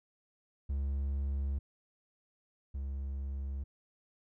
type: tone pair in turn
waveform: triangle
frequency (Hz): 69.3 / 68.46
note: C#2 / C#2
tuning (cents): 0 / -21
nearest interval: unison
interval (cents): 21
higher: first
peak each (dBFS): -29 / -33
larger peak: first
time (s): 0.69-1.59 / 2.74-3.64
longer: neither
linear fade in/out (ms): 10
effects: none